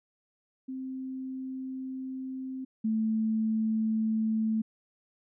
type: tone pair in turn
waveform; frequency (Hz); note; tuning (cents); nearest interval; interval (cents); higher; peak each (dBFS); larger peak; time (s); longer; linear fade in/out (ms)
sine; 261.6 / 220.1; C4 / A3; 0 / +1; minor third; 299; first; -34 / -25; second; 0.68-2.65 / 2.84-4.62; first; 10
effects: none